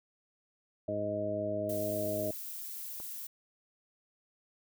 harmonic tone, 103.83 Hz, G#2, in tune, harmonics 1 / 2 / 3 / 4 / 5 / 6, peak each -42 / -42 / -40 / -43 / -44 / -33 dBFS, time 0.88-2.31 s, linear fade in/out 5 ms
violet noise, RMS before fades -42 dBFS, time 1.69-3.27 s, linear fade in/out 5 ms
click, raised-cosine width 1 ms, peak -34 dBFS, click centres 3.001 s
effects none

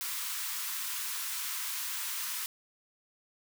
white high-pass noise, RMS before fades -36 dBFS, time 0.01-2.46 s, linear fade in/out 0 ms, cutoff 920 Hz, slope 96 dB/octave, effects none

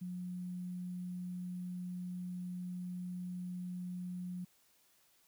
sine tone with sample-and-hold, 179.9 Hz, F#3, 48 cents flat, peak -39 dBFS, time 0.01-4.45 s, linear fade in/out 10 ms, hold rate 11025 Hz, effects white hiss -70 dBFS RMS until 5.27 s

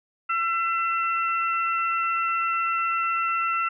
harmonic tone, 673 Hz, E5, 36 cents sharp, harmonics 2 / 3 / 4, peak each -23 / -35 / -29 dBFS, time 0.29-3.69 s, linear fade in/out 10 ms, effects none

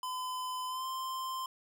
square tone with pitch glide, 1015 to 1043.5 Hz, B5 to C6, +47 to -5 cents, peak -36 dBFS, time 0.03-1.46 s, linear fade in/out 2 ms, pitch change +48 cents, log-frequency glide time 0.67-0.86 s, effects none

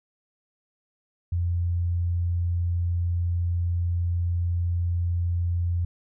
sine tone, 86.8 Hz, F2, 10 cents flat, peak -22 dBFS, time 1.32-5.85 s, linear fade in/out 5 ms, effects none

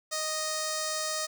5% pulse tone with notch filter, 622.3 Hz, D#5, in tune, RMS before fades -32 dBFS, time 0.11-1.27 s, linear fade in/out 20 ms, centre 2800 Hz, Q 1.1, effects none

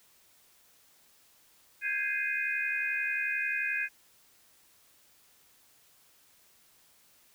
sine chord, Ab major seventh, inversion third, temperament equal with one note detuned, 1589.9 / 1661.2 / 2093 / 2489 Hz, G6 / Ab6 / C7 / Eb7, +24 / 0 / 0 / 0 cents, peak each -36 / -34 / -37 / -32 dBFS, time 1.81-3.89 s, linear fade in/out 50 ms, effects white hiss -63 dBFS RMS until 7.34 s

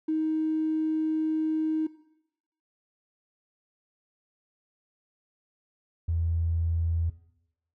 triangle tone pair in turn, 314.3 / 83.25 Hz, D#4 / E2, +18 / +18 cents, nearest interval octave + major seventh, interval 2300 cents, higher first, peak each -20 dBFS, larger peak neither, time 0.08-1.87 / 6.08-7.1 s, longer first, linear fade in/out 10 ms, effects noise-tail reverb RT60 0.8 s tail -21 dB re dry + tanh soft clip ceiling -22 dBFS

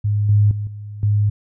sine tone with level steps, 103.83 Hz, G#2, in tune, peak -15 / -10 / -21 / -29 / -13 dBFS, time 0.04-1.3 s, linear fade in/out 10 ms, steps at 0.29 / 0.51 / 0.67 / 1.03 s, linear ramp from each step 2 ms, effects none

